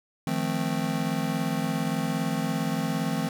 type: chord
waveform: square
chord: F dominant seventh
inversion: third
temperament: just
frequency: 157.15 / 174.61 / 218.3 / 261.9 Hz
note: Eb3 / F3 / A3 / C4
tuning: +18 / 0 / -13 / +2 cents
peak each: -32 dBFS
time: 0.27-3.29 s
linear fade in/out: 2 ms
effects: none